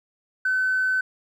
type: tone with tanh clipping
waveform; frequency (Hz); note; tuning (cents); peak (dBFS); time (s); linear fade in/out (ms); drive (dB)
triangle; 1519; F#6; +45; -19; 0.45-1.01; 5; 1
effects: none